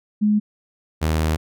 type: tone pair in turn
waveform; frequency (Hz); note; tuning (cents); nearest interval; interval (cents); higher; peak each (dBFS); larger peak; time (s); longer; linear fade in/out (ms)
sine / sawtooth; 210 / 78.8; G#3 / D#2; +19 / +23; octave + perfect fourth; 1696; first; -14; neither; 0.21-0.4 / 1.01-1.37; second; 20
effects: none